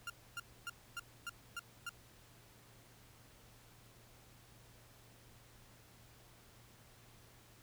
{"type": "tone bursts", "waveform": "30% pulse", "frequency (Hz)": 1396.9, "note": "F6", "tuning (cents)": 0, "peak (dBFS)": -38, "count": 7, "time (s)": [0.07, 1.893], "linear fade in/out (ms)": 2, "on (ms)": 29, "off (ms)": 270, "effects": ["added 117 Hz sine -65 dBFS peak until 7.62 s", "pink hiss -63 dBFS RMS until 7.62 s"]}